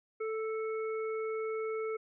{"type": "harmonic tone", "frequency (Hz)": 440, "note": "A4", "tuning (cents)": 0, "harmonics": [1, 3, 5], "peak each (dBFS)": [-33, -43, -47], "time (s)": [0.2, 1.97], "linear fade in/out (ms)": 10, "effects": []}